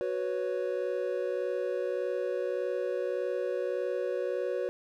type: chord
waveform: triangle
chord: F# suspended fourth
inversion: none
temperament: just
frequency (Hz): 370 / 493.3 / 555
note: F#4 / B4 / C#5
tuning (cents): 0 / -2 / +2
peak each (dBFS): -32 / -31 / -32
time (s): 0.01-4.69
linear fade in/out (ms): 0
effects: none